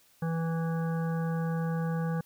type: harmonic tone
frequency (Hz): 164.5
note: E3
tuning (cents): -3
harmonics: 1 / 3 / 5 / 7 / 9 / 10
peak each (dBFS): -28 / -38 / -42 / -45 / -47 / -48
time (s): 0.22-2.21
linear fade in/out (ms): 5
effects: white hiss -63 dBFS RMS until 2.25 s